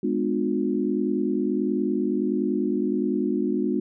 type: chord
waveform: sine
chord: G# diminished seventh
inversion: none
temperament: just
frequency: 207.7 / 249.2 / 299 / 358.8 Hz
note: G#3 / B3 / D4 / F4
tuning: 0 / +16 / +31 / +47 cents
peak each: -27 dBFS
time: 0.03-3.8 s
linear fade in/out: 5 ms
effects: none